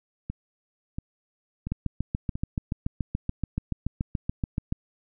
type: two click trains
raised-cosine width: 5 ms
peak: -14 / -19 dBFS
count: 22 / 4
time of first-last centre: 1.72-4.724 / 0.3-2.355 s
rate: 6.99 / 1.46 Hz
effects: none